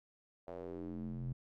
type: tone with band-pass filter sweep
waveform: square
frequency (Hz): 43.65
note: F1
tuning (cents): 0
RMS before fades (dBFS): -43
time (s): 0.47-1.33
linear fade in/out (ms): 10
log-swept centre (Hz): 620 to 130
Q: 3.1
effects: none